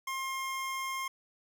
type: tone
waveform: 25% pulse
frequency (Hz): 1065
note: C6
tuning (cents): +30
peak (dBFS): -30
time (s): 0.07-1.08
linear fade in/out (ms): 5
effects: none